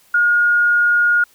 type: tone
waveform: sine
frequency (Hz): 1431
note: F6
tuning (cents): +42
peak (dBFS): -11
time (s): 0.14-1.24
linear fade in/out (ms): 5
effects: white hiss -53 dBFS RMS until 1.34 s